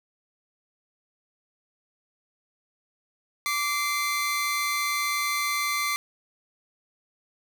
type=tone pair together; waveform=sawtooth; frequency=1165.1 / 2076 Hz; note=D6 / C7; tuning=-14 / -14 cents; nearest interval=minor seventh; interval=1000 cents; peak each=-24 dBFS; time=3.46-5.96 s; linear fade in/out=0 ms; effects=none